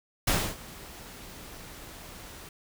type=noise with ADSR envelope; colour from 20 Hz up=pink; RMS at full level=-24 dBFS; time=0.27-2.49 s; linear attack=8 ms; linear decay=270 ms; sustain=-21 dB; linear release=3 ms; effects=none